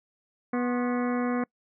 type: harmonic tone with a mistuned harmonic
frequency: 245.1 Hz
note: B3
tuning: 13 cents flat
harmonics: 1 / 2 / 3 / 4 / 5 / 6 / 7 / 8 / 9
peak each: -26 / -32 / -36 / -38 / -40 / -42 / -43 / -44 / -45 dBFS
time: 0.53-1.44 s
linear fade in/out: 5 ms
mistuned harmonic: 4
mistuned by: +150 cents
effects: noise-tail reverb RT60 0.1 s tail -26 dB re dry